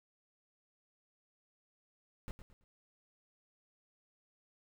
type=noise with echo; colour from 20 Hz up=brown; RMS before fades=-41 dBFS; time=2.28-2.31 s; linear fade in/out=0 ms; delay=110 ms; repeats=3; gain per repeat=-10 dB; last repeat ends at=2.64 s; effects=none

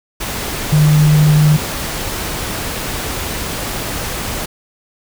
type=tone in noise; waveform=sine; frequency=151.3 Hz; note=D#3; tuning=48 cents flat; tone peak=-7 dBFS; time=0.72-1.57 s; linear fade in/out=10 ms; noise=pink; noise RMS=-22 dBFS; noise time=0.2-4.46 s; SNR=+12 dB; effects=none

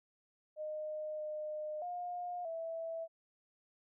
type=tone with pitch steps; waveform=sine; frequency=614 / 610 / 711 / 657 Hz; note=D#5 / D#5 / F5 / E5; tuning=-23 / -34 / +31 / -6 cents; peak=-38 dBFS; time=0.56-3.08 s; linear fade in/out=50 ms; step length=630 ms; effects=none

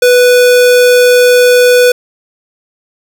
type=tone; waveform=square; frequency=493.9 Hz; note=B4; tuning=in tune; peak=-4 dBFS; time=0.02-1.92 s; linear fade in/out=5 ms; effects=none

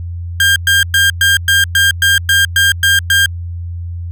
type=tone bursts; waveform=30% pulse; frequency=1600 Hz; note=G6; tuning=35 cents sharp; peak=-5 dBFS; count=11; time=0.4-3.26 s; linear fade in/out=2 ms; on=160 ms; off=110 ms; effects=added 86 Hz sine -20 dBFS peak until 4.11 s

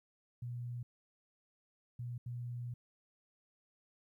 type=tone bursts at uneven times; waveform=sine; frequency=121.2 Hz; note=B2; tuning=32 cents flat; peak=-39 dBFS; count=3; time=0.42-0.83 / 1.99-2.18 / 2.26-2.74 s; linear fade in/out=5 ms; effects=13-bit

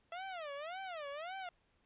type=tone with vibrato; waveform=sawtooth; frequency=659.3 Hz; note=E5; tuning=in tune; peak=-38 dBFS; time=0.12-1.49 s; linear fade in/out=2 ms; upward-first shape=sine; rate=1.8 Hz; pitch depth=280 cents each way; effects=pink hiss -75 dBFS RMS until 1.85 s + resampled to 8000 Hz

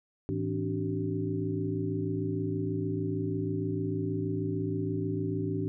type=tone cluster; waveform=sine; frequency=107.3 / 163.2 / 268 / 294.4 / 382.1 Hz; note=A2 / E3 / C4 / D4 / G4; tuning=-43 / -17 / +42 / +4 / -44 cents; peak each=-34 / -35 / -39 / -34 / -35 dBFS; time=0.29-5.68 s; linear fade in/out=0 ms; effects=none

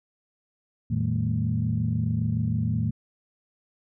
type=tone cluster; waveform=sine; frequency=86 / 113.3 / 158.9 / 197.6 / 224.1 Hz; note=F2 / A#2 / D#3 / G3 / A3; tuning=-26 / -49 / +37 / +14 / +32 cents; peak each=-32 / -25 / -29 / -34 / -30 dBFS; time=0.9-2.91 s; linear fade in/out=10 ms; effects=tanh soft clip ceiling -12 dBFS

